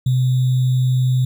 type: tone with sample-and-hold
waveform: sine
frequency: 127.7 Hz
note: C3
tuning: 42 cents flat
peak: -13 dBFS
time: 0.06-1.25 s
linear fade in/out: 5 ms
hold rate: 3675 Hz
effects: none